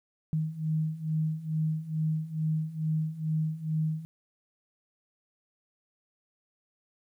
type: beating tone pair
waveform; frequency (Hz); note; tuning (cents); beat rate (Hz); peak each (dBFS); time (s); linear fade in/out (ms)
sine; 155.56 / 157.86; D#3 / D#3; 0 / +25; 2.3; -32 / -29; 0.33-4.05; 0
effects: 11-bit